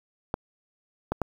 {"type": "clicks", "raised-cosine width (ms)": 1, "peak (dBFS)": -12, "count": 3, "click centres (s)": [0.341, 1.12, 1.217], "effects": ["7-bit"]}